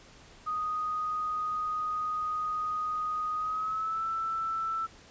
sine tone with pitch glide, 1244.5 to 1326.1 Hz, D#6 to E6, 0 to +10 cents, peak -29 dBFS, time 0.46-4.87 s, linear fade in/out 20 ms, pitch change +110 cents, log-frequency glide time 3.36-4.05 s, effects pink hiss -54 dBFS RMS until 5.1 s + resampled to 16000 Hz

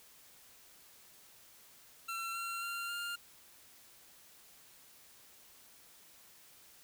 25% pulse tone with pitch steps, 1353 / 1368.7 / 1384.6 / 1400.7 Hz, E6 / F6 / F6 / F6, +45 / -35 / -15 / +5 cents, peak -34 dBFS, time 2.08-3.16 s, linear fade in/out 10 ms, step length 270 ms, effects white hiss -60 dBFS RMS until 6.83 s

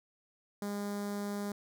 sawtooth tone with notch filter, 203.6 Hz, G#3, 34 cents flat, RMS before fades -37 dBFS, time 0.62-1.52 s, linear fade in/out 2 ms, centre 2700 Hz, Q 0.98, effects none

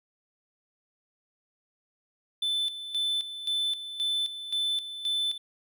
triangle tone with tremolo, 3520 Hz, A7, in tune, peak -24 dBFS, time 2.42-5.38 s, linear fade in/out 5 ms, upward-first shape square, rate 1.9 Hz, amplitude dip 70%, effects none

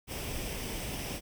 pink noise with comb filter, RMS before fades -37 dBFS, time 0.07-1.21 s, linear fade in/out 50 ms, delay 0.36 ms, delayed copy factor +0.5, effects none

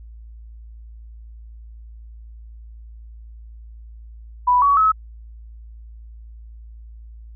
sine tone with pitch steps, 987.8 / 1128.1 / 1288.4 Hz, B5 / C#6 / E6, 0 / +30 / -40 cents, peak -12 dBFS, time 4.47-4.92 s, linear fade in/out 10 ms, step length 150 ms, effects added 56 Hz sine -37 dBFS peak until 7.35 s

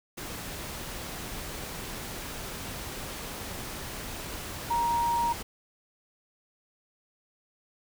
sine tone in noise, 940 Hz, A#5, 14 cents sharp, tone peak -24 dBFS, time 4.7-5.33 s, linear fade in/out 10 ms, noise pink, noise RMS -38 dBFS, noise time 0.17-5.43 s, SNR +11 dB, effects none

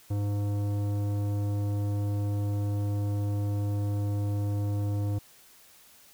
sine tone with tanh clipping, 102.1 Hz, G#2, 29 cents flat, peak -28 dBFS, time 0.1-5.19 s, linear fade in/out 10 ms, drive 14 dB, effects white hiss -56 dBFS RMS until 6.13 s

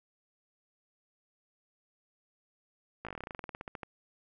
slowing click train, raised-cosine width 0.5 ms, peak -25 dBFS, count 20, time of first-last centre 3.05-3.832 s, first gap 17 ms, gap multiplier 1.09, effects none

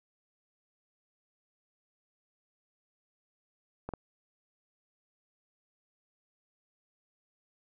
clicks, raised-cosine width 1 ms, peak -23 / -22 dBFS, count 2, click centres 3.89 / 3.937 s, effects none

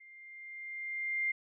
sine tone with level ramp, 2100 Hz, C7, 6 cents sharp, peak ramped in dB -53 to -28 dBFS, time 0-1.32 s, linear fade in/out 10 ms, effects none

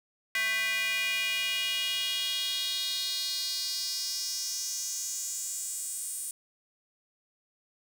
square tone with high-pass filter sweep, 221.1 Hz, A3, 9 cents sharp, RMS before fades -32 dBFS, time 0.35-6.31 s, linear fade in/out 2 ms, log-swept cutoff 2000 to 9000 Hz, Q 4.1, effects none

